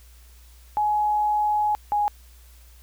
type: tone pair in turn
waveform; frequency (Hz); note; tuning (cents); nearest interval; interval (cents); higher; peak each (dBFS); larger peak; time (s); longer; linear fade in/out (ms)
sine; 841 / 829.4; G#5 / G#5; +22 / -3; unison; 25; first; -19; neither; 0.77-1.75 / 1.92-2.08; first; 0
effects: added 60 Hz sine -47 dBFS peak until 2.82 s + white hiss -56 dBFS RMS until 2.82 s